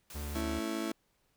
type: noise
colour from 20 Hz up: white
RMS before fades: -48 dBFS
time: 0.1-0.41 s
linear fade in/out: 2 ms
type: tone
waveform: 45% pulse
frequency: 73.42 Hz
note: D2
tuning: in tune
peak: -37 dBFS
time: 0.14-0.6 s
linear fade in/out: 20 ms
type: chord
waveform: 35% pulse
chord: A major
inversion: none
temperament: just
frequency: 220 / 275 / 330 Hz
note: A3 / C#4 / E4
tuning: 0 / -14 / +2 cents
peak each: -37 / -39 / -34 dBFS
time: 0.35-0.92 s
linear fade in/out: 5 ms
effects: pink hiss -74 dBFS RMS until 1.36 s